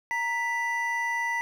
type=tone pair together; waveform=triangle; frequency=932.3 / 1975.5 Hz; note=A#5 / B6; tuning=0 / 0 cents; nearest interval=octave + minor second; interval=1300 cents; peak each=-28 / -26 dBFS; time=0.11-1.41 s; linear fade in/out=0 ms; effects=10-bit